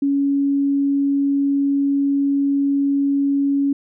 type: tone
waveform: sine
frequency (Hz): 279.6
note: C#4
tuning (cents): +15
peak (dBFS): -15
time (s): 0.02-3.73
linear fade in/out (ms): 5
effects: none